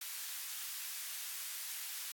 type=high-pass noise; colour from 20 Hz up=white; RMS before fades=-43 dBFS; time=0.01-2.12 s; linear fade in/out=5 ms; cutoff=1500 Hz; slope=12 dB/octave; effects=AAC 64 kbps